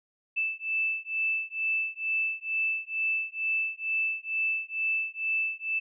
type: beating tone pair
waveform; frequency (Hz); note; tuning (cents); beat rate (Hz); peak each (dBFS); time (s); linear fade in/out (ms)
sine; 2637 / 2639.2; E7 / E7; 0 / +1; 2.2; -30; 0.36-5.8; 20
effects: none